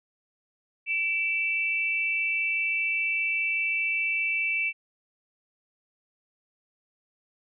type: tone pair together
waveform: sine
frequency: 2321 / 2666 Hz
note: D7 / E7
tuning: -21 / +19 cents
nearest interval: major second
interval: 240 cents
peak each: -27 dBFS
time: 0.86-4.73 s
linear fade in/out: 50 ms
effects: none